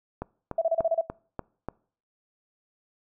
click train, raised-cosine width 1 ms, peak -18 dBFS, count 6, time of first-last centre 0.22-1.686 s, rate 3.41 Hz
sine tone bursts, 659.3 Hz, E5, in tune, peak -20 dBFS, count 7, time 0.58-1.012 s, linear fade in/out 5 ms, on 36 ms, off 30 ms
effects noise-tail reverb RT60 0.5 s tail -24 dB re dry

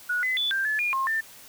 sine tone with pitch steps, 1461 / 2023 / 3469 / 1581 / 1724 / 2427 / 1067 / 1788 Hz, F#6 / B6 / A7 / G6 / A6 / D#7 / C6 / A6, -22 / +41 / -25 / +14 / -36 / -44 / +34 / +27 cents, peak -23 dBFS, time 0.09-1.21 s, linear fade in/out 10 ms, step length 140 ms, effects white hiss -48 dBFS RMS until 1.48 s

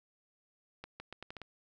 accelerating click train, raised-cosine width 0.3 ms, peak -28 dBFS, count 7, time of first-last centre 0.84-1.417 s, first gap 160 ms, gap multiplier 0.79, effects none

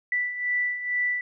sine beating tone pair, 1971 / 1973.2 Hz, B6 / B6, -4 / -2 cents, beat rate 2.2 Hz, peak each -31 / -25 dBFS, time 0.12-1.21 s, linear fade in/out 2 ms, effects none

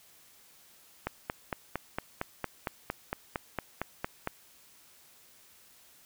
click train, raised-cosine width 0.5 ms, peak -16 dBFS, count 15, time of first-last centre 1.07-4.274 s, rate 4.37 Hz, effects white hiss -59 dBFS RMS until 6.05 s

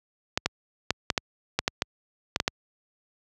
clicks, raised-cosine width 0.2 ms, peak -5 dBFS, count 11, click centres 0.375 / 0.46 / 0.906 / 1.102 / 1.178 / 1.59 / 1.679 / 1.821 / 2.361 / 2.401 / 2.479 s, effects high-pass 60 Hz 12 dB/octave

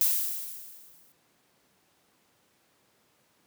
violet noise with exponential decay, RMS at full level -22 dBFS, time 0.01-1.12 s, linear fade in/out 0 ms, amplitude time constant 240 ms, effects pink hiss -67 dBFS RMS until 3.46 s + high-pass 150 Hz 12 dB/octave

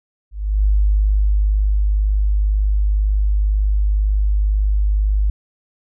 sine tone with ADSR envelope, 51 Hz, G#1, 31 cents flat, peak -11 dBFS, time 0.31-5.3 s, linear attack 330 ms, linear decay 1200 ms, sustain -2 dB, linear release 3 ms, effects none

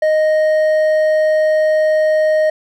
sine tone with hard clipping, 621 Hz, D#5, 3 cents flat, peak -12 dBFS, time 0.02-2.5 s, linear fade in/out 5 ms, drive 5 dB, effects none

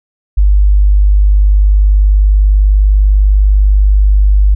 sine tone, 50.1 Hz, G1, 38 cents sharp, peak -4 dBFS, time 0.37-4.55 s, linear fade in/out 10 ms, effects none

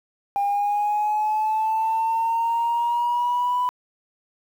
sine linear sweep, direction up, 802 to 994 Hz, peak -18 dBFS, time 0.36-3.69 s, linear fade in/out 0 ms, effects tanh soft clip ceiling -16 dBFS + 8-bit

